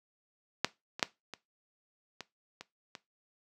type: clicks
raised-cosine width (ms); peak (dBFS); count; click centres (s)
0.2; -8 / -22 / -7 / -24 / -23 / -26 / -25; 7; 0.646 / 0.995 / 1.028 / 1.337 / 2.207 / 2.61 / 2.952
effects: noise-tail reverb RT60 0.2 s tail -18 dB re dry + high-pass 150 Hz 12 dB/octave